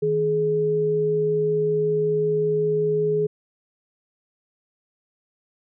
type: tone pair together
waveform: sine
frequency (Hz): 157.8 / 421.3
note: D#3 / G#4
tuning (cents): +25 / +25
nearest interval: octave + perfect fourth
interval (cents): 1700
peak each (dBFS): -27 / -19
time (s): 0.02-3.27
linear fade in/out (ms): 10
effects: none